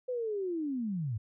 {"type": "linear sweep", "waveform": "sine", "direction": "down", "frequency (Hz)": [513, 98], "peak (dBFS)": -31, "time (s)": [0.08, 1.18], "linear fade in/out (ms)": 10, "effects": []}